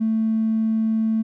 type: tone with tanh clipping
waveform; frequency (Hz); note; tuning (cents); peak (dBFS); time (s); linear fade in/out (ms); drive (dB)
triangle; 221.5; A3; +12; -17; 0-1.23; 20; 1
effects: none